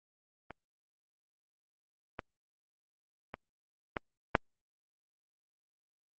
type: clicks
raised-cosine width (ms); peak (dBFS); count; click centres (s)
0.5; -28 / -22 / -25 / -17 / -7; 5; 0.507 / 2.192 / 3.341 / 3.968 / 4.352
effects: Opus 24 kbps